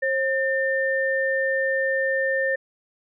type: tone pair together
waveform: sine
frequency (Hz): 535.1 / 1800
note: C5 / A6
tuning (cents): +39 / +39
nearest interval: octave + major sixth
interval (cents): 2100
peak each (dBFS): -23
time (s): 0.02-2.56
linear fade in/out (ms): 10
effects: none